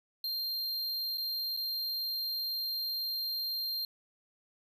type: tone with dropouts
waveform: square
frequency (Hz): 4186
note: C8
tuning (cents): 0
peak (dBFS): -33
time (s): 0.24-3.85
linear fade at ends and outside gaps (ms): 2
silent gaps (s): 1.174-1.18 / 1.566-1.572
effects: none